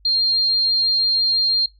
sine tone, 4202 Hz, C8, 7 cents sharp, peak -15 dBFS, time 0.05-1.66 s, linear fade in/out 5 ms, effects noise-tail reverb RT60 0.2 s tail -20 dB re dry + added 50 Hz sine -50 dBFS peak until 1.79 s

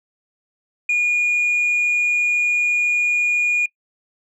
sine tone, 2438 Hz, D#7, 36 cents flat, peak -13 dBFS, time 0.89-3.66 s, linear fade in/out 5 ms, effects noise-tail reverb RT60 0.1 s tail -23 dB re dry + tanh soft clip ceiling -14 dBFS

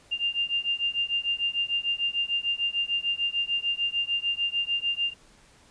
sine beating tone pair, 2794 / 2800.7 Hz, F7 / F7, 0 / +4 cents, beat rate 6.7 Hz, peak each -28 dBFS, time 0.11-5.14 s, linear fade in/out 20 ms, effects pink hiss -57 dBFS RMS until 5.7 s + resampled to 22050 Hz

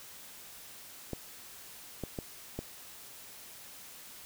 clicks, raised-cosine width 2 ms, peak -22 dBFS, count 4, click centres 1.133 / 2.037 / 2.188 / 2.59 s, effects white hiss -50 dBFS RMS until 4.25 s

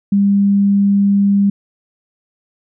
sine tone, 200 Hz, G3, 35 cents sharp, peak -9 dBFS, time 0.12-1.5 s, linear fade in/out 5 ms, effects none

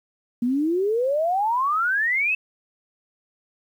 sine exponential sweep, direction up, 233.1 to 2664 Hz, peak -19 dBFS, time 0.42-2.35 s, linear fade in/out 5 ms, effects 9-bit

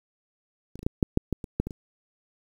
clicks, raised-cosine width 3 ms, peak -26 / -29 / -27 / -10 / -7 / -7 / -13 / -22 / -10 / -19 / -25 dBFS, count 11, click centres 0.756 / 0.792 / 0.83 / 0.865 / 1.028 / 1.174 / 1.327 / 1.442 / 1.6 / 1.67 / 1.708 s, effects 8-bit

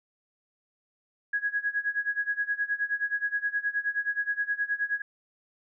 sine tone with tremolo, 1661.2 Hz, G#6, in tune, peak -23 dBFS, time 1.33-5.02 s, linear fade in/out 5 ms, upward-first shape sine, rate 9.5 Hz, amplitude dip 90%, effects none

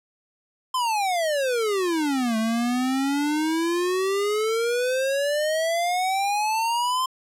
square exponential two-way sweep, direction down then up, 1046.5 to 218.5 to 1046.5 Hz, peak -22 dBFS, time 0.74-7.06 s, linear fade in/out 5 ms, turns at 2.37 s, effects low-pass 12000 Hz 12 dB/octave

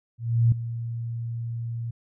sine tone with ADSR envelope, 116.54 Hz, A#2, in tune, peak -14 dBFS, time 0.18-1.91 s, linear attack 340 ms, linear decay 3 ms, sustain -14 dB, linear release 8 ms, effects none

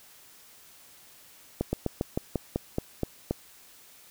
slowing click train, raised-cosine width 2 ms, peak -13 dBFS, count 10, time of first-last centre 1.61-3.31 s, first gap 120 ms, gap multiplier 1.11, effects white hiss -54 dBFS RMS until 4.1 s

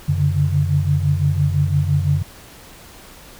sine tone cluster, 92.1 / 141.3 / 147.2 Hz, F#2 / C#3 / D3, -7 / +34 / +4 cents, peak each -19 dBFS, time 0.08-2.23 s, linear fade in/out 10 ms, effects pink hiss -42 dBFS RMS until 3.39 s

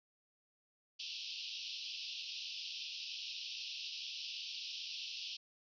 pink band-pass noise, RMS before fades -45 dBFS, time 0.99-5.37 s, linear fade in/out 10 ms, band 2600 to 5600 Hz, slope 96 dB/octave, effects none

